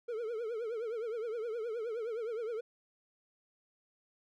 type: tone with vibrato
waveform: triangle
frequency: 455.2 Hz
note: A#4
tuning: 41 cents flat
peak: -33 dBFS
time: 0.08-2.61 s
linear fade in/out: 10 ms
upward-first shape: triangle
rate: 9.6 Hz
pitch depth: 140 cents each way
effects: none